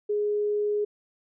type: tone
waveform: sine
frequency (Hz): 416.2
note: G#4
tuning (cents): +4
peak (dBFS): -23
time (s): 0.09-0.85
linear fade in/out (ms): 10
effects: none